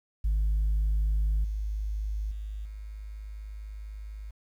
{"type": "tone with level steps", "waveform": "sine", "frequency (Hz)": 52.1, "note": "G#1", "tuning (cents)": 6, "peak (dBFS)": [-21, -28, -33, -37], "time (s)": [0.24, 4.31], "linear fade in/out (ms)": 10, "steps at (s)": [1.44, 2.31, 2.65], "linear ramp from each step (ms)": 5, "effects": ["tanh soft clip ceiling -21 dBFS", "10-bit"]}